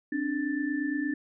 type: tone cluster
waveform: sine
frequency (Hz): 268.2 / 296.8 / 1765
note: C4 / D4 / A6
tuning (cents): +43 / +18 / +5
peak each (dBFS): -32 / -29 / -36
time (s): 0.12-1.14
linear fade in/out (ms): 5
effects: none